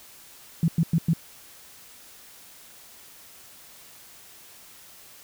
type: tone bursts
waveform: sine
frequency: 164.81 Hz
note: E3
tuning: in tune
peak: -17 dBFS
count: 4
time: 0.63-1.134 s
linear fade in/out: 2 ms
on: 51 ms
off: 100 ms
effects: white hiss -49 dBFS RMS until 5.23 s

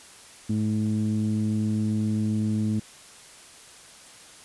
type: tone with low-pass filter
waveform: sawtooth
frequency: 107.5 Hz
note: A2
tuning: 40 cents flat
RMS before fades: -25 dBFS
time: 0.49-2.8 s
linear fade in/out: 10 ms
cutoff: 250 Hz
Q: 5.4
effects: white hiss -48 dBFS RMS until 4.44 s + resampled to 24000 Hz

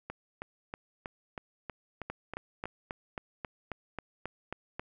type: two click trains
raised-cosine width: 0.5 ms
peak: -23 / -21 dBFS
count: 9 / 11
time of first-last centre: 0.1-2.656 / 2.1-4.795 s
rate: 3.13 / 3.71 Hz
effects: none

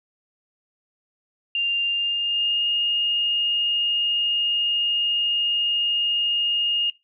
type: tone with pitch glide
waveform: sine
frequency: 2794 to 2843 Hz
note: F7 to F7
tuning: 0 to +30 cents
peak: -20 dBFS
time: 1.55-6.9 s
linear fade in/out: 2 ms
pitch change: +30 cents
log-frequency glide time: 1.85-2.66 s
effects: noise-tail reverb RT60 0.2 s tail -17 dB re dry

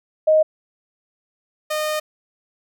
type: tone pair in turn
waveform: sine / sawtooth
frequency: 624 / 612.9 Hz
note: D#5 / D#5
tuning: +5 / -26 cents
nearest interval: unison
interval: 31 cents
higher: first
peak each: -11 / -17 dBFS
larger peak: first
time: 0.27-0.43 / 1.7-2 s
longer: second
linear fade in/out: 10 ms
effects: none

